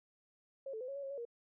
sine tone with pitch steps, 543 / 440.4 / 507 / 551 / 562 / 544 / 561 / 471.4 Hz, C#5 / A4 / B4 / C#5 / C#5 / C#5 / C#5 / A#4, -36 / +2 / +45 / -11 / +24 / -33 / +21 / +19 cents, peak -40 dBFS, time 0.66-1.252 s, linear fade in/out 5 ms, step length 74 ms, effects none

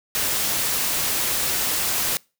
white noise, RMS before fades -23 dBFS, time 0.15-2.17 s, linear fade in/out 0 ms, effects noise-tail reverb RT60 0.3 s tail -25 dB re dry

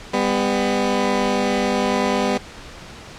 15% pulse tone pair together, 199.9 / 249.6 Hz, G3 / B3, +34 / +19 cents, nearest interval major third, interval 385 cents, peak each -14 dBFS, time 0.13-2.38 s, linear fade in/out 10 ms, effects pink hiss -38 dBFS RMS until 3.18 s + low-pass 6000 Hz 12 dB/octave

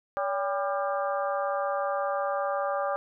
harmonic tone with a mistuned harmonic, 199.1 Hz, G3, 27 cents sharp, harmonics 3 / 4 / 5 / 6 / 7 / 8, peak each -29 / -32 / -42 / -32 / -41 / -41 dBFS, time 0.17-2.96 s, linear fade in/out 0 ms, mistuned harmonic 3, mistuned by -78 cents, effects none

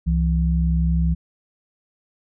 sine tone pair together, 66 / 166.3 Hz, C2 / E3, +16 / +16 cents, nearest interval octave + major third, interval 1600 cents, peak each -18 / -20 dBFS, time 0.06-1.15 s, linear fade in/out 20 ms, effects none

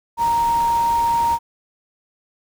sine tone in noise, 932.3 Hz, A#5, in tune, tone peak -15 dBFS, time 0.17-1.39 s, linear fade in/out 50 ms, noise pink, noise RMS -33 dBFS, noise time 0.17-1.39 s, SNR +15 dB, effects none

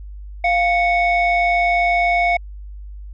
sine tone pair together, 698.5 / 2218 Hz, F5 / C#7, 0 / 0 cents, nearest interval octave + minor sixth, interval 2000 cents, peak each -14 / -16 dBFS, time 0.44-2.37 s, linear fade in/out 5 ms, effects tanh soft clip ceiling -10 dBFS + added 50 Hz sine -31 dBFS peak until 3.13 s

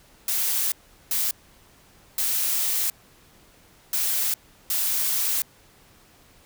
blue noise bursts at uneven times, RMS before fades -24 dBFS, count 5, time 0.28-0.72 / 1.11-1.31 / 2.18-2.9 / 3.93-4.34 / 4.7-5.42 s, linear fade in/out 2 ms, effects pink hiss -55 dBFS RMS until 6.45 s

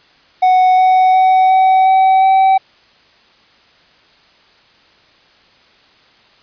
triangle tone with pitch steps, 741 / 746.2 / 751.3 / 756.6 / 761.8 / 767.1 Hz, F#5 / F#5 / F#5 / F#5 / G5 / G5, +2 / +14 / +26 / +38 / -50 / -38 cents, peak -5 dBFS, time 0.42-2.58 s, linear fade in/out 10 ms, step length 360 ms, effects white hiss -49 dBFS RMS until 6.42 s + resampled to 11025 Hz

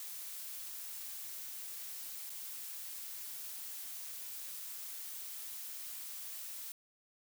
blue noise with dropouts, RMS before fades -45 dBFS, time 0-6.72 s, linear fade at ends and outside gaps 1 ms, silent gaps 2.296-2.302 s, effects none

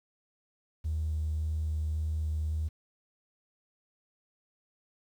triangle tone with vibrato, 77.78 Hz, D#2, in tune, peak -25 dBFS, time 0.84-2.69 s, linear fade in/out 20 ms, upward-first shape square, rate 1.8 Hz, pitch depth 8 cents each way, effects tanh soft clip ceiling -26 dBFS + 10-bit

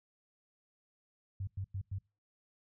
sine tone bursts, 96.5 Hz, G2, 27 cents flat, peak -35 dBFS, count 4, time 1.4-1.986 s, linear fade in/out 5 ms, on 73 ms, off 98 ms, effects noise-tail reverb RT60 0.3 s tail -25 dB re dry

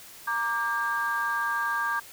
sine chord, G minor, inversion first, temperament equal with one note detuned, 932.3 / 1174.7 / 1605.6 Hz, Bb5 / D6 / G6, 0 / 0 / +41 cents, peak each -31 / -29 / -27 dBFS, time 0.27-2 s, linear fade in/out 10 ms, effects tanh soft clip ceiling -18 dBFS + white hiss -47 dBFS RMS until 2.12 s

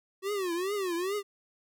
square tone with vibrato, 374.2 Hz, F#4, 20 cents sharp, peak -30 dBFS, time 0.22-1.23 s, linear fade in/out 50 ms, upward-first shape triangle, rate 2.4 Hz, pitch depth 210 cents each way, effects none

